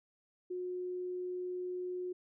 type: tone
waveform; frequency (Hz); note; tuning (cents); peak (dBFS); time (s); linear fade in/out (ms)
sine; 362.2; F#4; -37; -36; 0.5-2.13; 10
effects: none